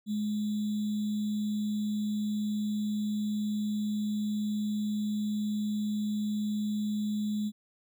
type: tone with sample-and-hold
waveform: sine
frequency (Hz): 210.5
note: G#3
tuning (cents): +24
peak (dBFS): -28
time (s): 0.06-7.52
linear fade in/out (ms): 50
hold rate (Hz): 3675
effects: none